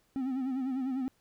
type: tone with vibrato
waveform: triangle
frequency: 261.6 Hz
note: C4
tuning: in tune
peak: -28 dBFS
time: 0.16-1.08 s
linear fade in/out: 0 ms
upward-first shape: sine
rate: 10 Hz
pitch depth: 74 cents each way
effects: pink hiss -71 dBFS RMS until 1.2 s